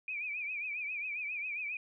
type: tone with vibrato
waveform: sine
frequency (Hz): 2415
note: D7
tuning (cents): +48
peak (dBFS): -35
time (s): 0.08-1.77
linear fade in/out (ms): 2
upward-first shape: triangle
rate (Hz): 7.4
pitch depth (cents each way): 120
effects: none